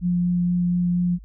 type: tone with vibrato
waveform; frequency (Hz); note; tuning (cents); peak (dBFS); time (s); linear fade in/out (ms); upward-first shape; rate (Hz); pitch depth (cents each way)
sine; 176.7; F3; +21; -18; 0.01-1.19; 50; sine; 4.2; 8
effects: added 51 Hz sine -40 dBFS peak until 1.24 s